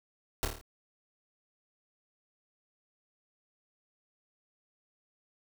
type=noise with echo; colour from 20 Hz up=pink; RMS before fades=-29 dBFS; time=0.43-0.45 s; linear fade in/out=0 ms; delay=27 ms; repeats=6; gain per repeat=-4 dB; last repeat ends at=0.612 s; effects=none